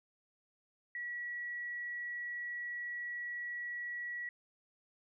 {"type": "tone", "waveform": "sine", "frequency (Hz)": 1931, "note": "B6", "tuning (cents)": -39, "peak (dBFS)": -38, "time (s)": [0.95, 4.29], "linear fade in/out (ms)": 2, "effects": []}